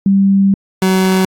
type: tone pair in turn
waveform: sine / 30% pulse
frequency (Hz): 196 / 188.07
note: G3 / F#3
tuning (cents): 0 / +29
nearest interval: minor second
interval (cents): 71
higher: first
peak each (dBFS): -7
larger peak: neither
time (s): 0.06-0.54 / 0.82-1.25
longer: first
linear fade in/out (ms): 2
effects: AAC 64 kbps